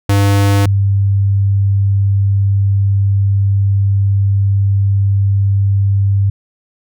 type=tone pair in turn; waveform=square / sine; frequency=100 / 99.02 Hz; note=G2 / G2; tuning=+35 / +18 cents; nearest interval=unison; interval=17 cents; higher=first; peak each=-9 dBFS; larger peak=neither; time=0.09-0.66 / 0.66-6.3 s; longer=second; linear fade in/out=5 ms; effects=none

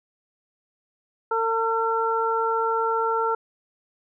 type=harmonic tone; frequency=452.5 Hz; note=A4; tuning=48 cents sharp; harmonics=1 / 2 / 3; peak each=-25 / -25 / -25 dBFS; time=1.31-3.35 s; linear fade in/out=5 ms; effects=none

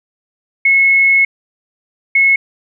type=tone bursts at uneven times; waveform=sine; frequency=2184 Hz; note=C#7; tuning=26 cents flat; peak=-7 dBFS; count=2; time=0.65-1.25 / 2.15-2.36 s; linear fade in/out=5 ms; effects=none

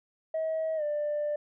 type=tone with pitch glide; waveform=sine; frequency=639 to 592.8 Hz; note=D#5 to D5; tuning=+46 to +16 cents; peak=-26 dBFS; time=0.34-1.36 s; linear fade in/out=5 ms; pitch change=-130 cents; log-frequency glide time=0.76-0.83 s; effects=tanh soft clip ceiling -25 dBFS

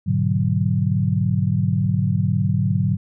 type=chord; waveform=sine; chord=G# half-diminished seventh; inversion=none; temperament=equal; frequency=103.83 / 123.47 / 146.83 / 185 Hz; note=G#2 / B2 / D3 / F#3; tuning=0 / 0 / 0 / 0 cents; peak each=-21 / -24 / -22 / -22 dBFS; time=0.06-2.97 s; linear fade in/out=20 ms; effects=none

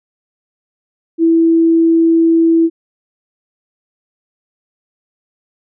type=tone; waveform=sine; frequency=329.6 Hz; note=E4; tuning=in tune; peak=-7 dBFS; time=1.18-2.7 s; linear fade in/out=50 ms; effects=none

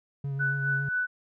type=tone with vibrato; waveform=triangle; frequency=138.59 Hz; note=C#3; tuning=in tune; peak=-27 dBFS; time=0.24-0.89 s; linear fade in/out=5 ms; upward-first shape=sine; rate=7.2 Hz; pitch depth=23 cents each way
type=tone with tremolo; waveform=sine; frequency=1490 Hz; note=F#6; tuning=12 cents sharp; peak=-24 dBFS; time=0.39-1.07 s; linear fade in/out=20 ms; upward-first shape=sine; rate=3.8 Hz; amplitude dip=60%
effects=none

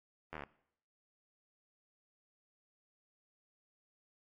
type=slowing click train; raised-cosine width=0.5 ms; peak=-28 dBFS; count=9; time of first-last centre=0.33-0.437 s; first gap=12 ms; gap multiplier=1.03; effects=noise-tail reverb RT60 0.7 s tail -21 dB re dry + AAC 32 kbps

